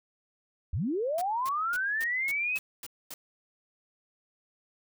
sine linear sweep, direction up, 59.3 to 2590 Hz, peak -27 dBFS, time 0.73-2.58 s, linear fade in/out 5 ms
white noise bursts, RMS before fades -41 dBFS, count 8, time 1.18-3.14 s, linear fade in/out 2 ms, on 35 ms, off 240 ms
effects none

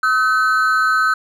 triangle ring-modulated tone, 1400 Hz, F6, 4 cents sharp, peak -8 dBFS, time 0.03-1.14 s, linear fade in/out 5 ms, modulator 118 Hz, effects none

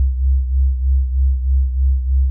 sine beating tone pair, 65.41 / 68.61 Hz, C2 / C#2, 0 / -17 cents, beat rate 3.2 Hz, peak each -13 / -20 dBFS, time 0-2.3 s, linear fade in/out 0 ms, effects none

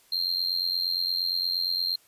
triangle tone with amplitude modulation, 4187 Hz, C8, in tune, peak -20 dBFS, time 0.12-1.96 s, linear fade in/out 5 ms, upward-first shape sine, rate 88.6 Hz, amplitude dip 85%, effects white hiss -60 dBFS RMS until 2.07 s + resampled to 32000 Hz

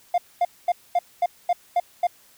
triangle tone bursts, 704 Hz, F5, 14 cents sharp, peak -14 dBFS, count 8, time 0.14-2.07 s, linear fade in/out 5 ms, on 40 ms, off 230 ms, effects tanh soft clip ceiling -10 dBFS + white hiss -55 dBFS RMS until 2.37 s

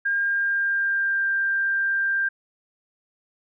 sine tone with pitch glide, 1610 to 1586 Hz, G6 to G6, +46 to +20 cents, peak -20 dBFS, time 0.05-2.29 s, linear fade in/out 10 ms, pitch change -26 cents, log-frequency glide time 0.17-1.28 s, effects none

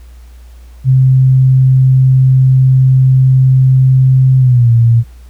sine tone with pitch glide, 130.81 to 116.54 Hz, C3 to A#2, 0 to 0 cents, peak -4 dBFS, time 0.84-5.04 s, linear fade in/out 50 ms, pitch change -200 cents, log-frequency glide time 4.39-4.71 s, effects added 60 Hz sine -32 dBFS peak until 5.29 s + pink hiss -49 dBFS RMS until 5.29 s

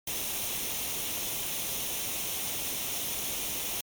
white noise with comb filter, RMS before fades -33 dBFS, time 0.07-3.81 s, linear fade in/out 5 ms, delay 0.32 ms, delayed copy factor +0.55, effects MP3 96 kbps

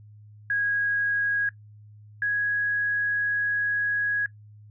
sine tone pair in turn, 1648 / 1662.3 Hz, G#6 / G#6, -14 / +1 cents, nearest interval unison, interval 15 cents, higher second, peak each -22 dBFS, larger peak neither, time 0.5-1.49 / 2.22-4.26 s, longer second, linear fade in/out 2 ms, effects noise-tail reverb RT60 0.1 s tail -18 dB re dry + added 105 Hz sine -46 dBFS peak until 4.7 s

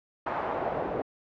pink noise with band-pass filter sweep, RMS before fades -31 dBFS, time 0.26-1.02 s, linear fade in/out 5 ms, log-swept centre 930 to 450 Hz, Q 1.6, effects low-pass 2000 Hz 12 dB/octave

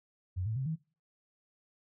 sine tone with pitch steps, 91.6 / 110.2 / 132.57 / 159.48 Hz, F#2 / A2 / C3 / D#3, -17 / +3 / +23 / +43 cents, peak -31 dBFS, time 0.36-0.76 s, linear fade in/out 20 ms, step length 100 ms, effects noise-tail reverb RT60 0.4 s tail -24 dB re dry

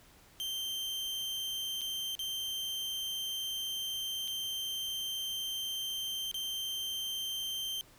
40% pulse tone with dropouts, 3136 Hz, G7, in tune, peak -34 dBFS, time 0.4-7.81 s, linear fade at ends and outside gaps 0 ms, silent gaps 1.81-1.816 / 2.152-2.192 / 4.276-4.28 / 6.314-6.343 s, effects pink hiss -60 dBFS RMS until 7.98 s

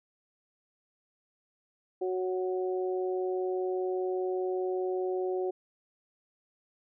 harmonic tone, 185 Hz, F#3, in tune, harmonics 2 / 3 / 4, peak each -29 / -39 / -39 dBFS, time 2.01-5.51 s, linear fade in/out 10 ms, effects none

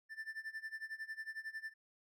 triangle tone with tremolo, 1772 Hz, A6, 12 cents sharp, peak -38 dBFS, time 0.09-1.74 s, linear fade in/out 50 ms, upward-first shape sine, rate 11 Hz, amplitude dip 90%, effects none

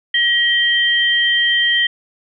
sine tone pair together, 1905 / 3148 Hz, A#6 / G7, +37 / +7 cents, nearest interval major sixth, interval 870 cents, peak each -15 dBFS, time 0.14-1.87 s, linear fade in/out 5 ms, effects none

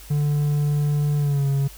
triangle tone with pitch glide, 146.83 to 138.59 Hz, D3 to C#3, 0 to 0 cents, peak -16 dBFS, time 0.1-1.68 s, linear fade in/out 10 ms, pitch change -100 cents, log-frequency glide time 1.17-1.46 s, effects added 50 Hz sine -42 dBFS peak until 1.77 s + white hiss -45 dBFS RMS until 1.77 s

